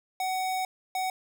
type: tone pair in turn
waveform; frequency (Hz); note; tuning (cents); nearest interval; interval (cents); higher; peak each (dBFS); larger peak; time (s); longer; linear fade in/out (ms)
square; 749 / 749; F#5 / F#5; +21 / +21; unison; 0; neither; -28; neither; 0.2-0.65 / 0.95-1.1; first; 2
effects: none